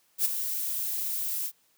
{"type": "noise with ADSR envelope", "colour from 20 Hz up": "violet", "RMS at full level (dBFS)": -22, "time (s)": [0.18, 1.52], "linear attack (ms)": 70, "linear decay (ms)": 16, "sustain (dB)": -9, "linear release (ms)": 65, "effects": ["white hiss -67 dBFS RMS until 1.77 s", "high-pass 80 Hz 12 dB/octave"]}